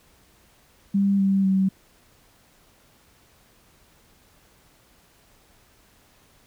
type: tone with pitch steps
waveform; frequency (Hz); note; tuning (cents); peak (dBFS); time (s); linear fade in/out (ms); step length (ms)
sine; 198.2 / 194.68 / 191.23; G3 / G3 / G3; +19 / -12 / -43; -17; 0.94-1.69; 10; 250
effects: pink hiss -58 dBFS RMS until 6.46 s